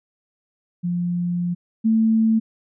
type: tone pair in turn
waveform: sine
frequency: 175.3 / 222.4 Hz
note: F3 / A3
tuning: +7 / +19 cents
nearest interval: major third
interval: 412 cents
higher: second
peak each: -20 / -14 dBFS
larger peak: second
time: 0.83-1.55 / 1.84-2.4 s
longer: first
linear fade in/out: 20 ms
effects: none